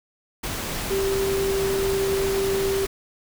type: tone in noise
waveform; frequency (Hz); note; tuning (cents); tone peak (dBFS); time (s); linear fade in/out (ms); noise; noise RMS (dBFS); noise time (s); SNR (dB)
sine; 390; G4; -9; -21; 0.9-2.86; 10; pink; -29; 0.43-2.87; +5
effects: none